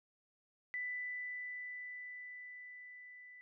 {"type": "tone with level ramp", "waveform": "sine", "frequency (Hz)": 1988, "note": "B6", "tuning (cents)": 11, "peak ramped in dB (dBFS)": [-37, -53], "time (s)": [0.74, 3.41], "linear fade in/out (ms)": 0, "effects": []}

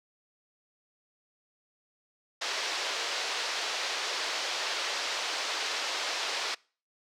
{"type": "band-pass noise", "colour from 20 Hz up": "white", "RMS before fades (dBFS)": -33, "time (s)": [2.41, 6.55], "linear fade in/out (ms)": 10, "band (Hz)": [410, 5300], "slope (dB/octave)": 24, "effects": ["noise-tail reverb RT60 0.4 s tail -25 dB re dry"]}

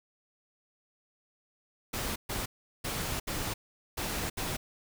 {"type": "noise bursts at uneven times", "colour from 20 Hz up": "pink", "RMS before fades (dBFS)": -34, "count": 6, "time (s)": [[1.93, 2.16], [2.29, 2.46], [2.84, 3.2], [3.27, 3.54], [3.97, 4.3], [4.37, 4.57]], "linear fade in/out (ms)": 10, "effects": []}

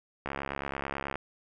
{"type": "click train", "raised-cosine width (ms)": 0.5, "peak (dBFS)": -18, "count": 63, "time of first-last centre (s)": [0.26, 1.156], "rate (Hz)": 69.2, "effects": []}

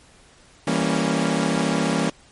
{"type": "chord", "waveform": "sawtooth", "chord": "E diminished seventh", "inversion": "none", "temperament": "equal with one note detuned", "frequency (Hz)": [164.81, 198.96, 233.1, 277.2], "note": ["E3", "G3", "Bb3", "Db4"], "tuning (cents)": [0, 26, 0, 0], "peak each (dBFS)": -21, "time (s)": [0.67, 2.1], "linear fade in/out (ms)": 5, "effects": ["pink hiss -52 dBFS RMS until 2.31 s", "MP3 48 kbps"]}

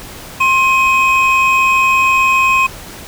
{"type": "tone pair together", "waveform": "triangle", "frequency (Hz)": [1061.6, 2525], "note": ["C6", "D#7"], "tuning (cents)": [25, 25], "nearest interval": "octave + minor third", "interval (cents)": 1500, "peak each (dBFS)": -10, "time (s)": [0.4, 2.67], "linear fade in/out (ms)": 10, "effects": ["pink hiss -32 dBFS RMS until 3.07 s"]}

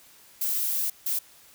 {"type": "noise bursts at uneven times", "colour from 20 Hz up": "violet", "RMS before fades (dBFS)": -27, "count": 2, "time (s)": [[0.41, 0.9], [1.06, 1.19]], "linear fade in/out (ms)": 5, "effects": ["white hiss -54 dBFS RMS until 1.54 s"]}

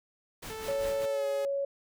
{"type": "noise with tremolo", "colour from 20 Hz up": "pink", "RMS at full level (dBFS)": -41, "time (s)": [0.42, 1.06], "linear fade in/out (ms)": 10, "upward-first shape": "sine", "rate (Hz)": 5, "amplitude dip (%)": 70}
{"type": "tone with pitch glide", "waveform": "sawtooth", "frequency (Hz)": [440, 421.1], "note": ["A4", "G#4"], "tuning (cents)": [0, 24], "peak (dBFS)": -34, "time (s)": [0.5, 1.45], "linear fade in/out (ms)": 0, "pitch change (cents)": -76, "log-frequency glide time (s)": [1.1, 1.26]}
{"type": "tone", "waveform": "sine", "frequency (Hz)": 557, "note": "C#5", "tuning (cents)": 8, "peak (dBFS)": -28, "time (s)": [0.68, 1.65], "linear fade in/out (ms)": 5}
{"effects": []}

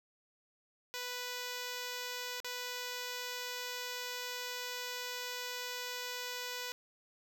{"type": "tone with dropouts", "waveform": "5% pulse", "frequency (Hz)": 493.9, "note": "B4", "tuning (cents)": 0, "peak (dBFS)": -27, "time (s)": [0.94, 6.72], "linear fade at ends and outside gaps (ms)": 0, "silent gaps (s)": [2.402, 2.445], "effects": []}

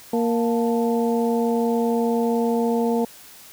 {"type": "harmonic tone with a mistuned harmonic", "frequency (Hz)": 233.1, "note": "A#3", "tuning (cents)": 0, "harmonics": [1, 2, 3, 4], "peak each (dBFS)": [-21, -22, -29, -30], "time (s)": [0.13, 3.05], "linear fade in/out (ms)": 5, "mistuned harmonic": 4, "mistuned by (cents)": -96, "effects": ["white hiss -45 dBFS RMS until 3.52 s"]}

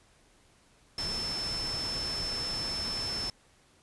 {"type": "tone in noise", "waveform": "sine", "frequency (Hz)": 5290, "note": "E8", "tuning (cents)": 5, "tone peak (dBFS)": -32, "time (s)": [0.98, 3.3], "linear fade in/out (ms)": 2, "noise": "pink", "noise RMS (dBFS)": -39, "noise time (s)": [0.98, 3.3], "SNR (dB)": 4, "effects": ["pink hiss -63 dBFS RMS until 3.82 s", "resampled to 24000 Hz"]}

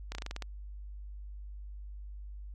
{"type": "slowing click train", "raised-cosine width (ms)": 0.2, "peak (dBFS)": -21, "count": 8, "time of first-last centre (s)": [0.12, 0.423], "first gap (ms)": 30, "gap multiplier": 1.12, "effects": ["added 50 Hz sine -41 dBFS peak until 2.54 s", "MP3 64 kbps"]}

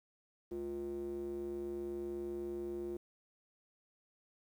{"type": "tone with band-pass filter", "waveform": "square", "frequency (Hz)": 70.3, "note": "C#2", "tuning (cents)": 25, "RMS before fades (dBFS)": -41, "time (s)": [0.51, 2.97], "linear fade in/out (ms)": 5, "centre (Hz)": 350, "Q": 5.5, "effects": ["11-bit"]}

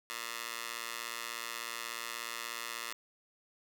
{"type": "tone with high-pass filter", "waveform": "15% pulse", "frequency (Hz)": 116.54, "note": "A#2", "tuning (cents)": 0, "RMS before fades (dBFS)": -41, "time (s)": [0.1, 2.93], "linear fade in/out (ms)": 0, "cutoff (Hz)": 1500, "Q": 0.75, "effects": []}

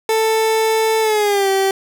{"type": "tone with pitch glide", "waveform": "30% pulse", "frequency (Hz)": [442.4, 387.4], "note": ["A4", "G4"], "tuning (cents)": [9, -20], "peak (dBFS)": -11, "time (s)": [0.09, 1.71], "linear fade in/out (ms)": 2, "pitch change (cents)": -229, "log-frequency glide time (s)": [1.01, 1.49], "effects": []}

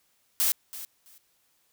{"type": "noise with echo", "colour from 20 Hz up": "blue", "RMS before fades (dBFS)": -24, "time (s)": [0.4, 0.52], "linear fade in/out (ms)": 0, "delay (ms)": 330, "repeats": 2, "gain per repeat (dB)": -15, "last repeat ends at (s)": 1.18, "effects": ["white hiss -69 dBFS RMS until 1.72 s"]}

